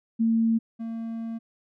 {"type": "tone pair in turn", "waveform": ["sine", "triangle"], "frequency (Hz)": [226.6, 227.5], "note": ["A#3", "A#3"], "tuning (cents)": [-49, -42], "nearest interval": "unison", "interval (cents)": 7, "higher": "second", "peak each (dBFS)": [-19, -28], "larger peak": "first", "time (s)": [[0.19, 0.59], [0.79, 1.39]], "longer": "second", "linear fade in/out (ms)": 20, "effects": []}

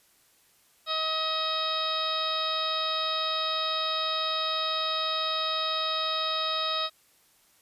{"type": "harmonic tone", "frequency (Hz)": 634, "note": "D#5", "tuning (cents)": 32, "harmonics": [1, 2, 3, 4, 5, 6, 7, 8], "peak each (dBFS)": [-35, -31, -42, -40, -39, -30, -41, -37], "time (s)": [0.86, 6.9], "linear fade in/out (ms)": 50, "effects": ["white hiss -63 dBFS RMS until 7.61 s", "resampled to 32000 Hz"]}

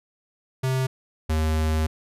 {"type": "tone pair in turn", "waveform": "square", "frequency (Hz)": [130.81, 78.48], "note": ["C3", "D#2"], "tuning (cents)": [0, 15], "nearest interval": "major sixth", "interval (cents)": 885, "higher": "first", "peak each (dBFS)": [-22, -21], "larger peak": "second", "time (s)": [[0.63, 0.87], [1.29, 1.87]], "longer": "second", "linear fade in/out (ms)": 10, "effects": ["resampled to 32000 Hz"]}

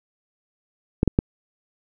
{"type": "clicks", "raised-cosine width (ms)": 3, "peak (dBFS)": -3, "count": 3, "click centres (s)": [1.031, 1.077, 1.189], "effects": []}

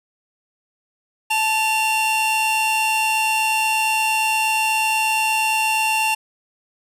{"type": "tone pair together", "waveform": "45% pulse", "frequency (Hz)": [876.2, 2757], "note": ["A5", "F7"], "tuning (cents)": [-7, -23], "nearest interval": "octave + minor sixth", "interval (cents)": 1984, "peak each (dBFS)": -20, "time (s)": [1.3, 6.15], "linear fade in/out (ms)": 10, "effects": ["resampled to 32000 Hz"]}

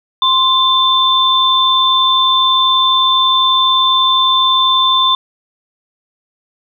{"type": "tone pair together", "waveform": "sine", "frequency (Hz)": [1046.5, 3544], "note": ["C6", "A7"], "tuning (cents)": [0, 12], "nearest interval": "octave + major sixth", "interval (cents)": 2112, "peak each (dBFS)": [-12, -11], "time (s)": [0.22, 5.15], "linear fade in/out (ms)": 2, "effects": []}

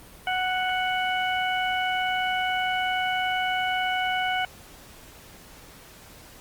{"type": "harmonic tone", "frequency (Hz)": 740, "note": "F#5", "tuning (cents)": 0, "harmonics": [1, 2, 3, 4], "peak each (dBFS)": [-26, -29, -31, -32], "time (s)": [0.27, 4.45], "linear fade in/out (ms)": 2, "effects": ["pink hiss -48 dBFS RMS until 6.4 s", "Opus 32 kbps"]}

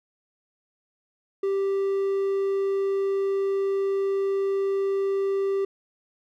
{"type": "tone", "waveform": "triangle", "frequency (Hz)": 392, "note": "G4", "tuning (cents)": 0, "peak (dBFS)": -20, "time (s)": [1.43, 5.65], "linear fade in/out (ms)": 5, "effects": []}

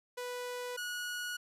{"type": "tone pair in turn", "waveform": "sawtooth", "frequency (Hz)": [493.1, 1457.7], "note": ["B4", "F#6"], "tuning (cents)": [-3, -26], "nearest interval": "octave + perfect fifth", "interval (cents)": 1877, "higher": "second", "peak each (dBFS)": [-34, -33], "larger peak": "second", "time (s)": [[0.17, 0.77], [0.77, 1.37]], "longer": "neither", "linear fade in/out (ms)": 10, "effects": ["resampled to 32000 Hz"]}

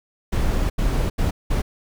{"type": "noise bursts at uneven times", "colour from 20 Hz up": "brown", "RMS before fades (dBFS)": -20, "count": 4, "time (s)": [[0.32, 0.7], [0.78, 1.1], [1.18, 1.31], [1.5, 1.62]], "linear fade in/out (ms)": 10, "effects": []}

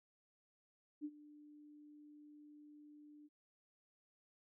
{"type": "tone with ADSR envelope", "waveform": "sine", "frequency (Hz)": 297.1, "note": "D4", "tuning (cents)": 20, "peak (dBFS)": -39, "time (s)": [1.01, 3.29], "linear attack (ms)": 38, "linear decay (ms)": 51, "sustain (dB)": -18, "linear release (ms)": 34, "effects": []}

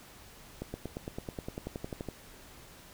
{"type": "accelerating click train", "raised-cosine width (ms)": 2, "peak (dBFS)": -23, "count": 16, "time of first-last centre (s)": [0.62, 2.087], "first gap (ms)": 120, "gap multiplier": 0.97, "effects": ["pink hiss -53 dBFS RMS until 2.93 s"]}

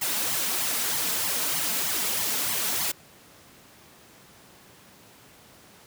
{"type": "noise with flanger", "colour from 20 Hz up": "white", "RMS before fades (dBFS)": -27, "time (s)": [0.01, 2.92], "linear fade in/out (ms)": 10, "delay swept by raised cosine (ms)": [0.94, 4.74], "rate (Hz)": 3.2, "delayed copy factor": 0.7, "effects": ["pink hiss -52 dBFS RMS until 5.86 s", "high-pass 100 Hz 12 dB/octave"]}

